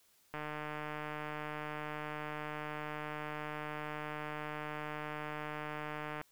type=click train; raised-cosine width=0.5 ms; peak=-26 dBFS; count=888; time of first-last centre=0.34-6.214 s; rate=151 Hz; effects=white hiss -69 dBFS RMS until 6.31 s